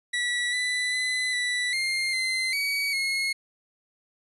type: tone with pitch steps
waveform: 30% pulse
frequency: 1948 / 1988 / 2009 / 1971 / 2116 / 2066 / 2263 / 2165 Hz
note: B6 / B6 / B6 / B6 / C7 / C7 / C#7 / C#7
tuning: -24 / +11 / +29 / -4 / +19 / -22 / +35 / -41 cents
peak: -22 dBFS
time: 0.13-3.33 s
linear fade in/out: 10 ms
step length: 400 ms
effects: resampled to 24000 Hz